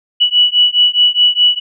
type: beating tone pair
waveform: sine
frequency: 2944 / 2948.8 Hz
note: F#7 / F#7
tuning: -9 / -7 cents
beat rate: 4.8 Hz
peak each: -11 dBFS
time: 0.2-1.6 s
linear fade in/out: 20 ms
effects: none